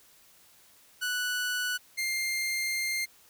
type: tone pair in turn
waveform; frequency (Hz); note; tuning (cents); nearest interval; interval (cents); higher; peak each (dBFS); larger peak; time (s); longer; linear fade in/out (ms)
sawtooth; 1480 / 2108; F#6 / C7; 0 / +12; tritone; 612; second; -25; neither; 1.01-1.78 / 1.97-3.06; second; 20
effects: white hiss -59 dBFS RMS until 3.29 s